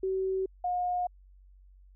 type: tone pair in turn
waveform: sine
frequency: 380 / 717.3 Hz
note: F#4 / F5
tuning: +46 / +46 cents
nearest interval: major seventh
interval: 1100 cents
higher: second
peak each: -27 dBFS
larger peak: neither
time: 0.03-0.46 / 0.64-1.07 s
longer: neither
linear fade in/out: 5 ms
effects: added 47 Hz sine -53 dBFS peak until 1.95 s